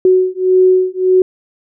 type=beating tone pair; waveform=sine; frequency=370 / 371.7 Hz; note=F#4 / F#4; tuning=0 / +8 cents; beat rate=1.7 Hz; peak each=-11 dBFS; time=0.05-1.22 s; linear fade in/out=2 ms; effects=none